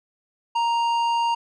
sine tone with tanh clipping, 933 Hz, A#5, 1 cent sharp, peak -21 dBFS, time 0.55-1.35 s, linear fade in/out 10 ms, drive 11 dB, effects none

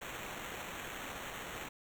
violet noise with sample-and-hold, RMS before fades -44 dBFS, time 0.01-1.69 s, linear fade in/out 10 ms, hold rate 4900 Hz, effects none

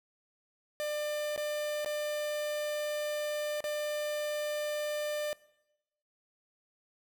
45% pulse tone with dropouts, 597 Hz, D5, 28 cents sharp, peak -32 dBFS, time 0.8-5.33 s, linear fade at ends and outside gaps 0 ms, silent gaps 1.362-1.377 / 1.847-1.86 / 3.605-3.641 s, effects noise-tail reverb RT60 0.9 s tail -21 dB re dry

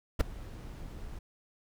brown noise with ADSR envelope, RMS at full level -19 dBFS, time 0.19-1.19 s, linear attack 19 ms, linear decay 5 ms, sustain -24 dB, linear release 5 ms, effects none

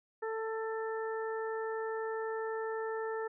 harmonic tone, 444 Hz, A4, 16 cents sharp, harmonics 1 / 2 / 3 / 4, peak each -35 / -42 / -45 / -45 dBFS, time 0.22-3.28 s, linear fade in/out 10 ms, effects none

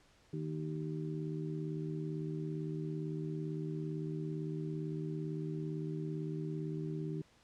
harmonic tone, 77.78 Hz, D#2, in tune, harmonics 2 / 3 / 4 / 5, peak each -38 / -51 / -43 / -44 dBFS, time 0.33-7.22 s, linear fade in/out 5 ms, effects pink hiss -66 dBFS RMS until 7.43 s + low-pass 7000 Hz 12 dB/octave

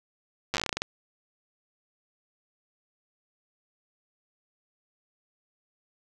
slowing click train, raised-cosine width 0.2 ms, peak -10 dBFS, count 13, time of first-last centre 0.54-0.819 s, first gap 8 ms, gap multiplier 1.18, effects none

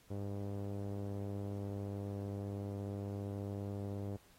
sawtooth tone with low-pass filter, 100.2 Hz, G2, 38 cents sharp, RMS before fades -41 dBFS, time 0.1-4.17 s, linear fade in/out 10 ms, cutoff 510 Hz, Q 1.5, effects pink hiss -66 dBFS RMS until 4.38 s + AAC 48 kbps

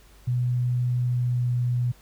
sine tone with pitch glide, 123.47 to 122.62 Hz, B2 to B2, 0 to -12 cents, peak -21 dBFS, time 0.27-1.92 s, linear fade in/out 10 ms, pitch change -12 cents, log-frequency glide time 1.01-1.57 s, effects added 50 Hz sine -52 dBFS peak until 2.01 s + pink hiss -56 dBFS RMS until 2.01 s

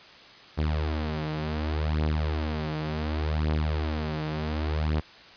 sawtooth beating tone pair, 76.7 / 77.38 Hz, D#2 / D#2, -24 / -9 cents, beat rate 0.68 Hz, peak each -24 / -26 dBFS, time 0.57-5.01 s, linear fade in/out 20 ms, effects white hiss -49 dBFS RMS until 5.36 s + resampled to 11025 Hz

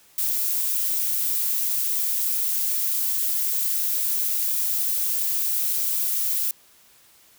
violet noise with amplitude modulation, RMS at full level -22 dBFS, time 0.18-6.51 s, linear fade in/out 2 ms, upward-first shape sine, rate 208 Hz, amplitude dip 40%, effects white hiss -55 dBFS RMS until 7.38 s

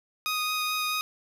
15% pulse tone with vibrato, 1244.5 Hz, D#6, in tune, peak -20 dBFS, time 0.26-1.01 s, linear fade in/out 0 ms, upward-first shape sine, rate 4.6 Hz, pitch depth 9 cents each way, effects none

